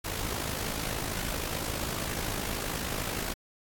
pink noise with amplitude modulation, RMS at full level -31 dBFS, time 0.04-3.34 s, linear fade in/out 10 ms, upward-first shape sine, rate 53.1 Hz, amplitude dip 60%, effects AAC 64 kbps

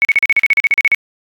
sine tone bursts, 2217 Hz, C#7, in tune, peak -7 dBFS, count 14, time 0.02-0.946 s, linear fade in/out 0 ms, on 29 ms, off 40 ms, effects AAC 64 kbps

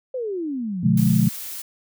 sine exponential sweep, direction down, 532 to 164.81 Hz, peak -24 dBFS, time 0.14-0.84 s, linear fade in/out 5 ms
sine chord, B diminished seventh, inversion none, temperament just, 123.47 / 148.16 / 177.8 / 213.4 Hz, B2 / D3 / F3 / Ab3, 0 / +16 / +31 / +47 cents, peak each -21 / -22 / -19 / -19 dBFS, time 0.83-1.29 s, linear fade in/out 10 ms
blue noise, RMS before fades -33 dBFS, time 0.97-1.62 s, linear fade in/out 5 ms
effects none

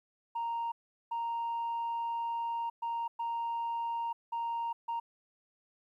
sine tone bursts at uneven times, 930 Hz, A#5, 4 cents flat, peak -30 dBFS, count 6, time 0.35-0.72 / 1.11-2.7 / 2.82-3.08 / 3.19-4.13 / 4.32-4.73 / 4.88-5 s, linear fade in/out 10 ms, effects tanh soft clip ceiling -30 dBFS + 12-bit

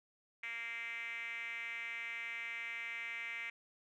5% pulse tone with band-pass filter, 231.7 Hz, A#3, 10 cents flat, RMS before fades -43 dBFS, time 0.43-3.5 s, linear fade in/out 5 ms, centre 2200 Hz, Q 7.9, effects none

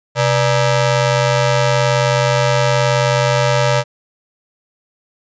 sawtooth ring-modulated tone, 359 Hz, F4, 48 cents sharp, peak -5 dBFS, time 0.15-3.84 s, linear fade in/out 50 ms, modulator 229 Hz, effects resampled to 16000 Hz

